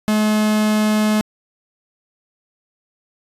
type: tone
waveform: 45% pulse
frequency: 213.6 Hz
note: G#3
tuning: 49 cents sharp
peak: -14 dBFS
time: 0.08-1.21 s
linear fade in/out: 0 ms
effects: resampled to 32000 Hz